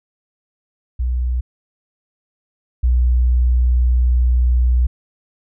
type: tone pair in turn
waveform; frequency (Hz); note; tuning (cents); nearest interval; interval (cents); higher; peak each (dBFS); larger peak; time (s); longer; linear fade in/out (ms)
sine; 61.74 / 61.38; B1 / B1; 0 / -10; unison; 10; first; -16 / -11; second; 0.99-1.41 / 2.83-4.87; second; 10
effects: none